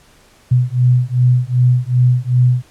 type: beating tone pair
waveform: sine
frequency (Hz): 123.47 / 126.07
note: B2 / B2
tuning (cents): 0 / +36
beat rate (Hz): 2.6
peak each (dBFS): -13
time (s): 0.51-2.63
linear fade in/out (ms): 10
effects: pink hiss -49 dBFS RMS until 2.7 s + low-pass 11000 Hz 12 dB/octave